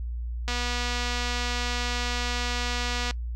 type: click train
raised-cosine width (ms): 0.2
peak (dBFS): -13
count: 640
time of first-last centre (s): 0.48-3.11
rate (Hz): 243
effects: noise-tail reverb RT60 0.1 s tail -22 dB re dry + added 59 Hz sine -29 dBFS peak until 3.35 s